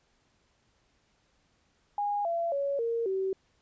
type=tone with pitch steps; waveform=sine; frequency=820 / 677.7 / 560.1 / 462.9 / 382.5 Hz; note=G#5 / E5 / C#5 / A#4 / G4; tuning=-22 / +48 / +18 / -12 / -42 cents; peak=-27 dBFS; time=1.98-3.33 s; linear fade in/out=2 ms; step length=270 ms; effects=pink hiss -70 dBFS RMS until 3.61 s + resampled to 16000 Hz